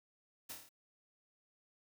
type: noise with echo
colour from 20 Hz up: white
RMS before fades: -45 dBFS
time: 0.49-0.53 s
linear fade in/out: 10 ms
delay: 27 ms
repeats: 6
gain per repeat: -3 dB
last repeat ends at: 0.692 s
effects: none